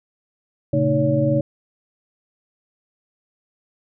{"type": "tone cluster", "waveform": "sine", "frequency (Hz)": [115.6, 137.5, 224.4, 308.5, 565], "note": ["A#2", "C#3", "A3", "D#4", "C#5"], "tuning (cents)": [-14, -14, 34, -15, 33], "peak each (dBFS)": [-26, -20, -26, -22, -20], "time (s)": [0.73, 1.41], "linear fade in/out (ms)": 5, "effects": []}